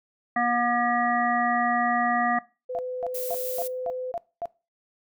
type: harmonic tone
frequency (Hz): 240.2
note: B3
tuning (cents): -48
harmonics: 1 / 3 / 5 / 7 / 8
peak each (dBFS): -29 / -24 / -28 / -35 / -28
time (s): 0.36-2.39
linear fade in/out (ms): 5
type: tone with pitch glide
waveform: sine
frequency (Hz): 505 to 508.2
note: B4 to B4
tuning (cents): +39 to +49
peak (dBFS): -29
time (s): 2.69-4.12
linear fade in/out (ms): 10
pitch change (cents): +10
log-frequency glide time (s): 3.39-3.45
type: tone bursts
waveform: sine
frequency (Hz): 686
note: F5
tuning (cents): -31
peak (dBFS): -27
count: 7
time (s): 2.75-4.456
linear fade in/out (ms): 0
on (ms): 38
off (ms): 240
type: noise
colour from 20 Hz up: violet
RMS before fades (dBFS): -34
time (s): 3.14-3.68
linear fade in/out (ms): 10
effects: noise-tail reverb RT60 0.3 s tail -21 dB re dry